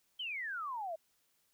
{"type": "exponential sweep", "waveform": "sine", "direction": "down", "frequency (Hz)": [3169, 622.3], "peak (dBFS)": -37, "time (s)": [0.19, 0.96], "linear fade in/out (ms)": 10, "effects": ["white hiss -75 dBFS RMS until 1.53 s"]}